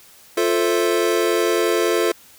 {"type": "chord", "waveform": "square", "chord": "F major seventh", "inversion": "none", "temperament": "equal", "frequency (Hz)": [349.2, 440, 523.3, 659.3], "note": ["F4", "A4", "C5", "E5"], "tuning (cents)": [0, 0, 0, 0], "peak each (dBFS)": [-21, -21, -26, -27], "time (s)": [0.37, 2.12], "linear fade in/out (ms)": 5, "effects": ["white hiss -48 dBFS RMS until 2.38 s"]}